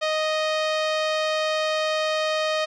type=tone with low-pass filter; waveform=sawtooth; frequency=622.3 Hz; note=D#5; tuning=in tune; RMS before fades=-24 dBFS; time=0.01-2.66 s; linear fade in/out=20 ms; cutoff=4300 Hz; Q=1.5; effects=none